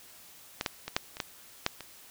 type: clicks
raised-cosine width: 0.2 ms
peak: -13 / -11 / -18 / -8 / -24 / -13 / -8 / -23 dBFS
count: 8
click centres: 0.611 / 0.662 / 0.88 / 0.965 / 1.169 / 1.202 / 1.664 / 1.807 s
effects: white hiss -53 dBFS RMS until 2.1 s